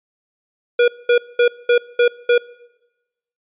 square tone bursts, 481.7 Hz, B4, 43 cents flat, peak -11 dBFS, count 6, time 0.79-2.38 s, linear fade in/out 5 ms, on 90 ms, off 210 ms, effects noise-tail reverb RT60 1.0 s tail -22 dB re dry + resampled to 8000 Hz

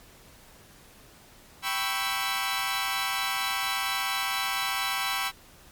15% pulse chord, C# half-diminished seventh, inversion second, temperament equal, 784 / 987.8 / 1108.7 / 1318.5 Hz, G5 / B5 / C#6 / E6, 0 / 0 / 0 / 0 cents, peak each -26 dBFS, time 1.62-5.32 s, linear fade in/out 50 ms, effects pink hiss -53 dBFS RMS until 5.71 s + MP3 96 kbps

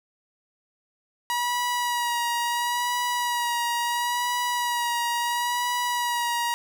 sawtooth tone with vibrato, 962 Hz, B5, 46 cents flat, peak -20 dBFS, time 1.3-6.54 s, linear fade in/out 0 ms, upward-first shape sine, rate 0.73 Hz, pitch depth 24 cents each way, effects none

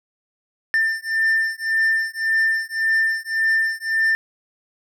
triangle beating tone pair, 1790 / 1791.8 Hz, A6 / A6, +29 / +31 cents, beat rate 1.8 Hz, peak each -19 dBFS, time 0.74-4.15 s, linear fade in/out 0 ms, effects none

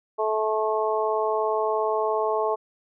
harmonic tone, 217.1 Hz, A3, 23 cents flat, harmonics 2 / 3 / 4 / 5, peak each -25 / -27 / -28 / -29 dBFS, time 0.18-2.56 s, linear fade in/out 20 ms, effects none

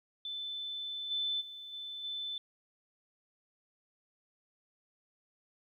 sine tone with level steps, 3520 Hz, A7, in tune, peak -37 / -31 / -44 / -40 / -36 dBFS, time 0.25-2.38 s, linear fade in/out 2 ms, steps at 1.1 / 1.4 / 1.72 / 2.03 s, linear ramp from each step 20 ms, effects 12-bit

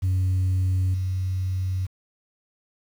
sine tone with level steps, 93.1 Hz, F#2, 11 cents sharp, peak -17 / -22 dBFS, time 0.02-1.87 s, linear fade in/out 20 ms, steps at 0.94 s, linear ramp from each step 2 ms, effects tanh soft clip ceiling -18 dBFS + 8-bit

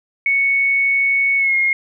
sine tone with pitch glide, 2217 to 2145 Hz, C#7 to C7, 0 to +42 cents, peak -13 dBFS, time 0.26-1.73 s, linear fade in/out 2 ms, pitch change -58 cents, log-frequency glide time 1.37-1.55 s, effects none

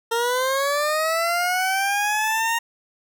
20% pulse linear sweep, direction up, 456.2 to 932.3 Hz, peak -15 dBFS, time 0.11-2.59 s, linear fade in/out 10 ms, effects none

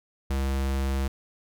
square tone, 67.5 Hz, C#2, 45 cents flat, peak -25 dBFS, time 0.3-1.08 s, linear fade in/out 5 ms, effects none

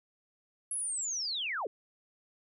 sine linear sweep, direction down, 10920 to 347.8 Hz, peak -32 dBFS, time 0.71-1.67 s, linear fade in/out 2 ms, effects none

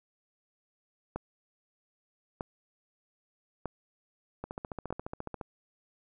two click trains, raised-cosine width 1 ms, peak -20 / -23 dBFS, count 4 / 15, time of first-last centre 1.16-4.905 / 4.44-5.412 s, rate 0.801 / 14.4 Hz, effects none

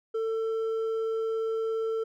sine tone with hard clipping, 447.1 Hz, A4, 28 cents sharp, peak -28 dBFS, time 0.14-2.04 s, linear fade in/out 10 ms, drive 4 dB, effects none

